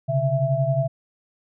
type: tone cluster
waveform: sine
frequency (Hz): 130.9 / 142.1 / 663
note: C3 / C#3 / E5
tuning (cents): +1 / +43 / +10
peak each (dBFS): -23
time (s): 0.08-0.88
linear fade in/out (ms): 20
effects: none